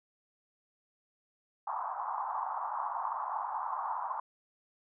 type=band-pass noise; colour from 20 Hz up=white; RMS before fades=-36 dBFS; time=1.67-4.2 s; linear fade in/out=5 ms; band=800 to 1100 Hz; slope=48 dB/octave; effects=none